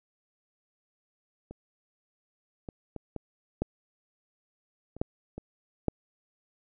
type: clicks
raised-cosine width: 2 ms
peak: -29 / -25 / -24 / -22 / -14 / -30 / -13 / -25 / -12 dBFS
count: 9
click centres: 1.51 / 2.688 / 2.963 / 3.163 / 3.62 / 4.966 / 5.015 / 5.38 / 5.883 s
effects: none